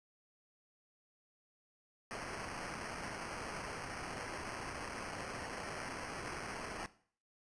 white noise with sample-and-hold, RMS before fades -44 dBFS, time 2.11-6.86 s, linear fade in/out 0 ms, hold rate 3675 Hz, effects noise-tail reverb RT60 0.5 s tail -17 dB re dry + resampled to 22050 Hz

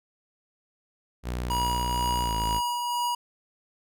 sawtooth tone with pitch glide, 60.9 to 54.89 Hz, B1 to A1, -24 to -3 cents, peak -25 dBFS, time 1.23-2.61 s, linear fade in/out 50 ms, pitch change -179 cents, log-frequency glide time 2.24-2.3 s
square tone with tremolo, 964 Hz, B5, 42 cents flat, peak -25 dBFS, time 1.5-3.15 s, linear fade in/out 5 ms, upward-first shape triangle, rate 2.1 Hz, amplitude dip 35%
effects none

